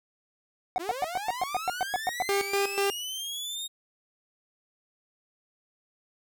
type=tone bursts; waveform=triangle; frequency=740 Hz; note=F#5; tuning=in tune; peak=-21 dBFS; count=12; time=0.76-2.222 s; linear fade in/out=0 ms; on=21 ms; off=110 ms
type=linear sweep; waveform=sawtooth; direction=up; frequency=312.4 to 3738 Hz; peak=-30 dBFS; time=0.79-3.68 s; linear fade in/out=20 ms
type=tone with tremolo; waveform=sawtooth; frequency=398.2 Hz; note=G4; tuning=27 cents sharp; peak=-20 dBFS; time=2.29-2.9 s; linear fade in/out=0 ms; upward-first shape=square; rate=4.1 Hz; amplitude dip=75%
effects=none